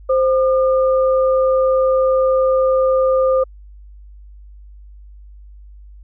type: tone pair together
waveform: sine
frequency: 523.3 / 1206.4 Hz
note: C5 / D6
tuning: 0 / +46 cents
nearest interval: octave + major second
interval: 1446 cents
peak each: -12 / -22 dBFS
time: 0.09-3.44 s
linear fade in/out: 10 ms
effects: added 50 Hz sine -37 dBFS peak until 6.03 s